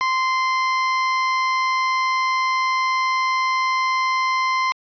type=tone; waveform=30% pulse; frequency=1041 Hz; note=C6; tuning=9 cents flat; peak=-15 dBFS; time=0.01-4.72 s; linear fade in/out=0 ms; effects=resampled to 11025 Hz + 9-bit